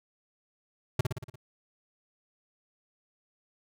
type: tone with echo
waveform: square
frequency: 125.2 Hz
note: B2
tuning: 24 cents sharp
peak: -22 dBFS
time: 0.99-1.01 s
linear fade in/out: 5 ms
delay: 58 ms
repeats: 6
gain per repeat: -4 dB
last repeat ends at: 1.358 s
effects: none